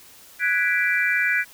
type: chord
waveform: sine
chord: G# half-diminished seventh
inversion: third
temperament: equal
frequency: 1480 / 1661.2 / 1975.5 / 2349 Hz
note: F#6 / G#6 / B6 / D7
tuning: 0 / 0 / 0 / 0 cents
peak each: -24 dBFS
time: 0.39-1.45 s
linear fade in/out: 50 ms
effects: white hiss -48 dBFS RMS until 1.53 s